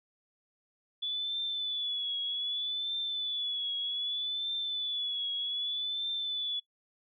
sine tone with vibrato, 3444 Hz, A7, 38 cents flat, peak -31 dBFS, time 1.02-6.6 s, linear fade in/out 10 ms, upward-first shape triangle, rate 0.64 Hz, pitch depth 66 cents each way, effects noise-tail reverb RT60 0.1 s tail -22 dB re dry

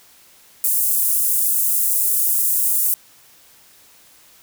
pink high-pass noise, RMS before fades -18 dBFS, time 0.64-2.94 s, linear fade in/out 0 ms, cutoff 9600 Hz, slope 24 dB/octave, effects white hiss -50 dBFS RMS until 4.42 s

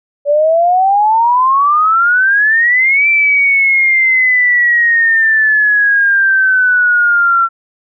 sine exponential two-way sweep, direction up then down, 569 to 2346 to 1351 Hz, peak -7 dBFS, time 0.25-7.49 s, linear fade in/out 50 ms, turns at 3.08 s, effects none

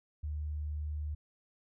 sine tone, 75.2 Hz, D2, 42 cents sharp, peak -34 dBFS, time 0.23-1.15 s, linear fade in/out 10 ms, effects none

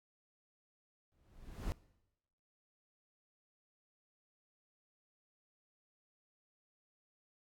brown noise with exponential growth, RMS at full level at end -36 dBFS, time 1.12-1.72 s, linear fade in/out 0 ms, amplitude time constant 130 ms, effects noise-tail reverb RT60 0.9 s tail -20 dB re dry + AAC 64 kbps

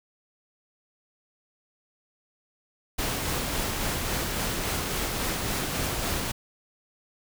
pink noise with tremolo, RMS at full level -28 dBFS, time 2.98-6.32 s, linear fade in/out 10 ms, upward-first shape sine, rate 3.6 Hz, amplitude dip 25%, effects none

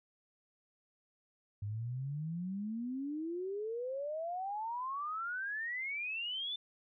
sine exponential sweep, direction up, 99.7 to 3563 Hz, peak -36 dBFS, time 1.62-6.56 s, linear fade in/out 5 ms, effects none

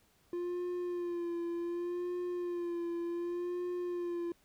triangle tone with vibrato, 348.6 Hz, F4, 3 cents flat, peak -32 dBFS, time 0.33-4.32 s, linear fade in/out 2 ms, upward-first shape sine, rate 0.67 Hz, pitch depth 36 cents each way, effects pink hiss -69 dBFS RMS until 4.44 s

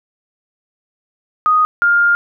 sine tone pair in turn, 1244.5 / 1406.2 Hz, D#6 / F6, 0 / +11 cents, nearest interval major second, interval 211 cents, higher second, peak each -9 dBFS, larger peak neither, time 1.46-1.65 / 1.82-2.15 s, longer second, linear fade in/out 0 ms, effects none

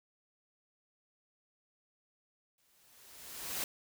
white noise with exponential growth, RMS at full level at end -35 dBFS, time 2.58-3.64 s, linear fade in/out 2 ms, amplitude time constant 230 ms, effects none

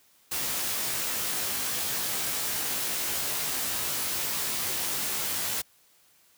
white noise with comb filter, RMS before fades -30 dBFS, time 0.31-5.62 s, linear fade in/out 10 ms, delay 17 ms, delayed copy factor -0.9, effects white hiss -62 dBFS RMS until 6.37 s + high-pass 60 Hz 12 dB/octave

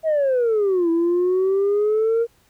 sine exponential two-way sweep, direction down then up, 653 to 329.6 to 469.4 Hz, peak -14 dBFS, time 0.03-2.27 s, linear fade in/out 50 ms, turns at 0.9 s, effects tanh soft clip ceiling -14 dBFS + pink hiss -59 dBFS RMS until 2.49 s

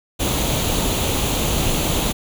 pink noise with comb filter, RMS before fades -20 dBFS, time 0.19-2.13 s, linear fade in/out 20 ms, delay 0.29 ms, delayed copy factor +0.55, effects none

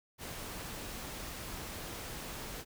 pink noise, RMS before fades -43 dBFS, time 0.18-2.65 s, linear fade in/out 50 ms, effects none

